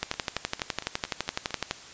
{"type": "two click trains", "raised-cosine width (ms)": 0.2, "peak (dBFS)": [-9, -19], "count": [21, 7], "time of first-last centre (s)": [[0.03, 1.711], [0.14, 1.507]], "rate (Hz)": [11.9, 4.39], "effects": ["white hiss -46 dBFS RMS until 1.93 s", "resampled to 16000 Hz"]}